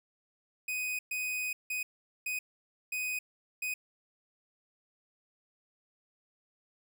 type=tone bursts at uneven times; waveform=45% pulse; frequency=2499 Hz; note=D#7; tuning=7 cents sharp; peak=-32 dBFS; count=6; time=0.68-0.99 / 1.11-1.53 / 1.7-1.83 / 2.26-2.39 / 2.92-3.19 / 3.62-3.74 s; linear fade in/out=5 ms; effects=none